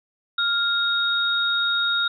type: tone pair together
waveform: sine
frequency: 1400 / 3738 Hz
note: F6 / A#7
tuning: +4 / +4 cents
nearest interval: octave + perfect fourth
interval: 1700 cents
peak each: -22 / -22 dBFS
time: 0.38-2.08 s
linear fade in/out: 5 ms
effects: none